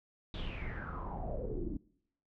brown noise with low-pass filter sweep, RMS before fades -39 dBFS, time 0.34-1.77 s, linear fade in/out 2 ms, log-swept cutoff 3700 to 270 Hz, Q 8.4, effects noise-tail reverb RT60 0.7 s tail -23 dB re dry

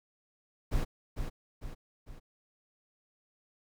brown noise with echo, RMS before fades -29 dBFS, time 0.71-0.85 s, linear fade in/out 20 ms, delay 450 ms, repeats 3, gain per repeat -6 dB, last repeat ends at 2.2 s, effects none

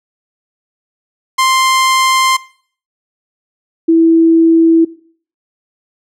sawtooth / sine tone pair in turn, 1048 / 328.5 Hz, C6 / E4, +2 / -6 cents, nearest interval octave + minor sixth, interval 2008 cents, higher first, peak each -5 dBFS, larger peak neither, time 1.38-2.37 / 3.88-4.85 s, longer first, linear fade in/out 10 ms, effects noise-tail reverb RT60 0.5 s tail -19 dB re dry + low-pass 11000 Hz 12 dB/octave

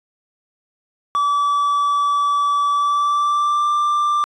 triangle tone with pitch glide, 1152 to 1183 Hz, D6 to D6, -34 to +12 cents, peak -13 dBFS, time 1.15-4.24 s, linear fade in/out 0 ms, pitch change +46 cents, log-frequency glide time 2.71-3.7 s, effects resampled to 24000 Hz

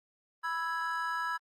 triangle chord, E major, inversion second, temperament equal, 987.8 / 1318.5 / 1661.2 Hz, B5 / E6 / G#6, 0 / 0 / 0 cents, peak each -34 dBFS, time 0.43-1.38 s, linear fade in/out 20 ms, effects Opus 24 kbps

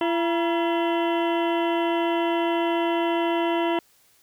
harmonic tone with a mistuned harmonic, 338.4 Hz, E4, 45 cents sharp, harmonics 1 / 2 / 3 / 4 / 5 / 6 / 8 / 9 / 10, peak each -23 / -27 / -28 / -38 / -39 / -37 / -37 / -37 / -45 dBFS, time 0.01-3.79 s, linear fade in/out 2 ms, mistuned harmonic 3, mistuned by -89 cents, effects white hiss -60 dBFS RMS until 4.22 s

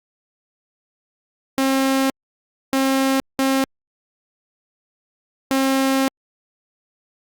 sawtooth tone bursts at uneven times, 267.9 Hz, C4, 41 cents sharp, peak -12 dBFS, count 4, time 1.58-2.1 / 2.73-3.2 / 3.39-3.64 / 5.51-6.08 s, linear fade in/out 0 ms, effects Opus 48 kbps

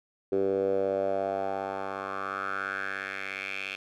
10% pulse tone with band-pass filter sweep, 97.1 Hz, G2, 16 cents flat, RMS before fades -31 dBFS, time 0.32-3.76 s, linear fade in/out 5 ms, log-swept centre 400 to 2700 Hz, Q 4.4, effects none

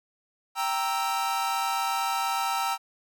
45% pulse chord, E diminished, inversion first, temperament equal, 784 / 932.3 / 1318.5 Hz, G5 / Bb5 / E6, 0 / 0 / 0 cents, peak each -30 dBFS, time 0.55-2.78 s, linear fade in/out 50 ms, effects none

